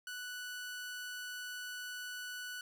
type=tone; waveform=sawtooth; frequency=1482 Hz; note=F#6; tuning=2 cents sharp; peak=-38 dBFS; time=0.07-2.61 s; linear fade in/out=2 ms; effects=none